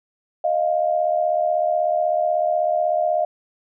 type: tone pair together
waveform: sine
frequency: 622.3 / 698.5 Hz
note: D#5 / F5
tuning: 0 / 0 cents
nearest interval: major second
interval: 200 cents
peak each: -20 dBFS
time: 0.44-3.25 s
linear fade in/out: 5 ms
effects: none